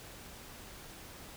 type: silence
effects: pink hiss -50 dBFS RMS until 1.36 s